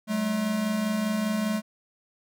square tone pair together, 190 / 215 Hz, F#3 / A3, +46 / -40 cents, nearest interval major second, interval 214 cents, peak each -33 / -26 dBFS, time 0.07-1.62 s, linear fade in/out 50 ms, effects none

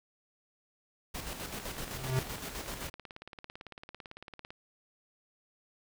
pink noise with tremolo, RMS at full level -39 dBFS, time 1.14-2.9 s, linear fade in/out 10 ms, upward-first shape square, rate 7.8 Hz, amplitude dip 45%
click train, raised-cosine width 0.3 ms, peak -29 dBFS, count 53, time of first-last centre 1.6-4.505 s, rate 17.9 Hz
square tone with exponential growth, 130 Hz, C3, 11 cents flat, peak -25 dBFS, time 1.82-2.19 s, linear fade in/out 0 ms, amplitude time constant 79 ms
effects none

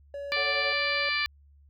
triangle tone, 566 Hz, C#5, 36 cents sharp, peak -32 dBFS, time 0.14-1.09 s, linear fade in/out 2 ms
harmonic tone, 587.3 Hz, D5, in tune, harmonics 2 / 3 / 4 / 5 / 6 / 7 / 8, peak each -35 / -31 / -29 / -37 / -39 / -35 / -35 dBFS, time 0.32-1.26 s, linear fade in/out 0 ms
triangle chord, F# minor, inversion first, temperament just, 444 / 555 / 740 Hz, A4 / C#5 / F#5, +16 / +2 / 0 cents, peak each -39 / -35 / -38 dBFS, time 0.36-0.73 s, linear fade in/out 5 ms
effects added 71 Hz sine -54 dBFS peak until 1.69 s

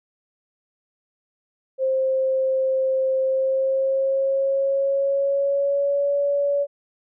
sine tone with pitch glide, 527 to 568.1 Hz, C5 to C#5, +12 to +42 cents, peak -18 dBFS, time 1.78-6.67 s, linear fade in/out 50 ms, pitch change +130 cents, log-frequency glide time 3.22-6.17 s, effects none

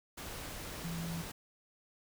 sine tone in noise, 167.2 Hz, E3, 25 cents sharp, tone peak -37 dBFS, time 0.84-1.22 s, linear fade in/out 10 ms, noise pink, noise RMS -44 dBFS, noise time 0.17-1.32 s, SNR +4 dB, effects none

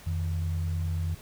sine tone pair together, 86.35 / 155.56 Hz, F2 / D#3, -19 / 0 cents, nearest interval minor seventh, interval 1019 cents, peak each -27 / -35 dBFS, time 0.06-1.15 s, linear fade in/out 10 ms, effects pink hiss -50 dBFS RMS until 1.21 s

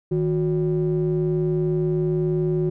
triangle ring-modulated tone, 103.83 Hz, G#2, in tune, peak -14 dBFS, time 0.11-2.7 s, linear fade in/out 10 ms, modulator 261 Hz, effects none

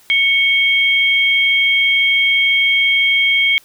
sine tone pair together, 2217 / 3209 Hz, C#7 / G7, 0 / +40 cents, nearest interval tritone, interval 640 cents, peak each -12 / -16 dBFS, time 0.1-3.58 s, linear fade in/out 0 ms, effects white hiss -49 dBFS RMS until 3.64 s

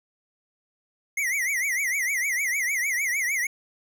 square tone with vibrato, 2087 Hz, C7, 5 cents flat, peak -24 dBFS, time 1.17-3.47 s, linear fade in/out 5 ms, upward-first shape triangle, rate 6.6 Hz, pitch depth 200 cents each way, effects none

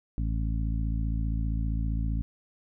harmonic tone, 55.2 Hz, A1, 6 cents sharp, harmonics 1 / 2 / 3 / 4 / 5, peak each -27 / -33 / -37 / -39 / -41 dBFS, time 0.18-2.22 s, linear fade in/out 0 ms, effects none

